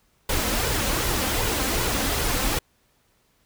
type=noise with flanger; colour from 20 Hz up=pink; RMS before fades=-24 dBFS; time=0.29-2.59 s; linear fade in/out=5 ms; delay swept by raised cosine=2 to 3.9 ms; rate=2.6 Hz; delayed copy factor=+0.5; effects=pink hiss -65 dBFS RMS until 3.45 s